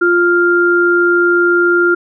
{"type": "tone pair together", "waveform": "sine", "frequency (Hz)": [349.2, 1396.9], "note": ["F4", "F6"], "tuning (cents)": [0, 0], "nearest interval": "2 octaves", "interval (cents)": 2400, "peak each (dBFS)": -11, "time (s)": [0.01, 1.95], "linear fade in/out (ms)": 10, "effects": []}